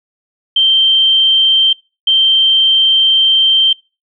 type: tone bursts at uneven times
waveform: sine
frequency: 3136 Hz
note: G7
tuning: in tune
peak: -7 dBFS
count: 2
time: 0.56-1.73 / 2.07-3.73 s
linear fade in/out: 5 ms
effects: noise-tail reverb RT60 0.3 s tail -24 dB re dry